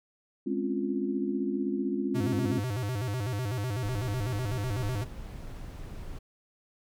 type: chord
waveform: sine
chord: Db major seventh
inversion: second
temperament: equal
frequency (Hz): 207.7 / 261.6 / 277.2 / 349.2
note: Ab3 / C4 / Db4 / F4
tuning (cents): 0 / 0 / 0 / 0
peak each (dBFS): -33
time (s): 0.46-2.6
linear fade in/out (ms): 10
type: tone with vibrato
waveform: square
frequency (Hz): 114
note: A#2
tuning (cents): -38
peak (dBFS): -30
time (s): 2.14-5.05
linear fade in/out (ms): 20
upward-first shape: square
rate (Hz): 8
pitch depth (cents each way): 200
type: noise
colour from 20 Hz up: brown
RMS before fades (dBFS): -40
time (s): 3.84-6.19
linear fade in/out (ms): 10
effects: none